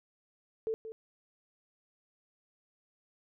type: tone with echo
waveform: sine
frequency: 443.7 Hz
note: A4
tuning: 14 cents sharp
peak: -30 dBFS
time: 0.67-0.74 s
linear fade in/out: 0 ms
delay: 180 ms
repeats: 1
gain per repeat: -10 dB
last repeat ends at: 0.92 s
effects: none